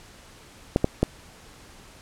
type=clicks; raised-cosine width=2 ms; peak=-5 dBFS; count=3; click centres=0.761 / 0.844 / 1.03 s; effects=pink hiss -49 dBFS RMS until 2.01 s + low-pass 10000 Hz 12 dB/octave